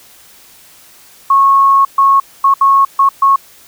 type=tone bursts at uneven times; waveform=sine; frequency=1097 Hz; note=C#6; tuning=18 cents flat; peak=-5 dBFS; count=6; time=1.3-1.85 / 1.98-2.2 / 2.44-2.54 / 2.61-2.85 / 2.99-3.09 / 3.22-3.36 s; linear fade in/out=5 ms; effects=white hiss -42 dBFS RMS until 3.67 s